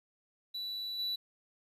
triangle tone with level steps, 3951 Hz, B7, in tune, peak -35 / -31 dBFS, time 0.54-1.16 s, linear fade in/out 10 ms, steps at 0.98 s, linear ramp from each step 20 ms, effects resampled to 32000 Hz + 11-bit

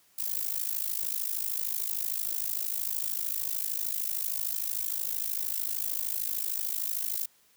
violet noise with amplitude modulation, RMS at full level -28 dBFS, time 0.18-7.26 s, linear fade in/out 10 ms, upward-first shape sine, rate 53.2 Hz, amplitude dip 90%, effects white hiss -64 dBFS RMS until 7.56 s + high-pass 60 Hz 12 dB/octave

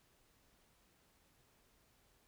silence, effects pink hiss -72 dBFS RMS until 2.27 s

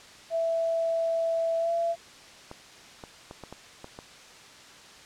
sine tone with pitch glide, 661 to 674.9 Hz, E5 to E5, +5 to +41 cents, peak -24 dBFS, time 0.3-1.96 s, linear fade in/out 50 ms, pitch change +36 cents, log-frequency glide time 1.58-1.71 s
clicks, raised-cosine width 1 ms, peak -26 dBFS, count 7, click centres 2.514 / 3.038 / 3.311 / 3.437 / 3.526 / 3.844 / 3.989 s
effects white hiss -49 dBFS RMS until 5.05 s + low-pass 6000 Hz 12 dB/octave

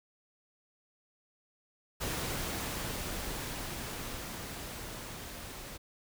pink noise with level ramp, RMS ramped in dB -35 to -45 dBFS, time 2-5.78 s, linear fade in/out 20 ms, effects none

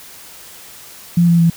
sine tone with pitch steps, 172.5 / 170.03 / 167.59 Hz, F3 / F3 / E3, -21 / -46 / +29 cents, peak -8 dBFS, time 1.17-1.5 s, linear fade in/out 5 ms, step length 110 ms, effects white hiss -38 dBFS RMS until 1.56 s

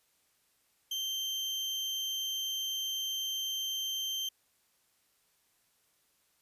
35% pulse tone, 3136 Hz, G7, in tune, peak -31 dBFS, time 0.91-4.29 s, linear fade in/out 5 ms, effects white hiss -72 dBFS RMS until 6.41 s + resampled to 32000 Hz

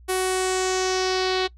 sawtooth tone with low-pass filter sweep, 373 Hz, F#4, 14 cents sharp, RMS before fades -23 dBFS, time 0.08-1.48 s, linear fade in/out 20 ms, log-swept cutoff 11000 to 3900 Hz, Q 3.1, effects noise-tail reverb RT60 0.1 s tail -21 dB re dry + added 60 Hz sine -45 dBFS peak until 1.57 s

